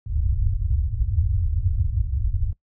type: low-pass noise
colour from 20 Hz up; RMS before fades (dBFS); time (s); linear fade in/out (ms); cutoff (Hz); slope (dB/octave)
white; -22; 0.06-2.53; 10; 100; 48
effects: noise-tail reverb RT60 0.1 s tail -21 dB re dry